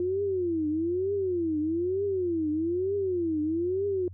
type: tone with vibrato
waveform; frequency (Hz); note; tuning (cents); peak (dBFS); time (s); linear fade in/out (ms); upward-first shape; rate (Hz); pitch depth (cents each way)
sine; 349.2; F4; 0; -25; 0-4.08; 2; triangle; 1.1; 270
effects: added 92 Hz sine -41 dBFS peak until 4.13 s